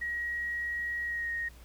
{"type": "tone with pitch glide", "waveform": "sine", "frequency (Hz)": [1900, 1866.3], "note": ["A#6", "A#6"], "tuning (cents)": [33, 2], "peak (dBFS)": -31, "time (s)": [0.01, 1.49], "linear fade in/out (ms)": 10, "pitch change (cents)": -31, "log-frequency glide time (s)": [1.05, 1.31], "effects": ["added 60 Hz sine -50 dBFS peak until 1.64 s", "pink hiss -58 dBFS RMS until 1.64 s"]}